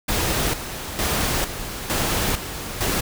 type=noise with tremolo; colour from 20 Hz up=pink; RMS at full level=-22 dBFS; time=0.08-3.01 s; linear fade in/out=10 ms; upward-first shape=square; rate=1.1 Hz; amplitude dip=65%; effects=none